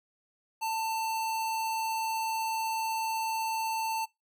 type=tone; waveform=square; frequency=892 Hz; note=A5; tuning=23 cents sharp; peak=-30 dBFS; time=0.61-4.06 s; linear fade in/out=20 ms; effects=noise-tail reverb RT60 0.2 s tail -23 dB re dry